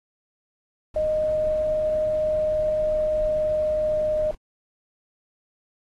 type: noise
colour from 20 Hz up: brown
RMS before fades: -37 dBFS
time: 0.94-4.35 s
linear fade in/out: 5 ms
type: tone with pitch glide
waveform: sine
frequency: 618 to 614.1 Hz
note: D#5 to D#5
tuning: -12 to -23 cents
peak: -20 dBFS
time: 0.96-4.31 s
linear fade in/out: 2 ms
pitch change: -11 cents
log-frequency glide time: 2-4.01 s
effects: AAC 32 kbps